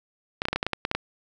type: clicks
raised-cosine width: 0.3 ms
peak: -9 dBFS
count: 11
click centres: 0.419 / 0.454 / 0.485 / 0.53 / 0.56 / 0.629 / 0.666 / 0.733 / 0.851 / 0.914 / 0.95 s
effects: none